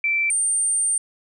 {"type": "tone pair in turn", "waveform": "sine", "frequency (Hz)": [2336, 8820], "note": ["D7", "C#9"], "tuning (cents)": [-10, -10], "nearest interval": "octave + major seventh", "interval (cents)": 2300, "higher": "second", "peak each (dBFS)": [-18, -18], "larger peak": "neither", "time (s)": [[0.04, 0.3], [0.3, 0.98]], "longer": "second", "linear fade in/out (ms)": 2, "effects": []}